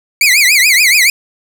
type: tone with vibrato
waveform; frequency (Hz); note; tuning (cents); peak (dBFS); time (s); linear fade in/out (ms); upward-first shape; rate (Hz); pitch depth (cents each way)
sawtooth; 2217; C#7; 0; -3; 0.21-1.1; 2; triangle; 7; 250
effects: none